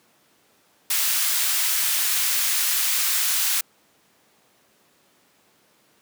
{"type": "high-pass noise", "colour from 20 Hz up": "white", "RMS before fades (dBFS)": -22, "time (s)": [0.9, 3.61], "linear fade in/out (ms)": 5, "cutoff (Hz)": 1400, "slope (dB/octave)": 12, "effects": ["pink hiss -60 dBFS RMS until 6.01 s", "high-pass 200 Hz 12 dB/octave"]}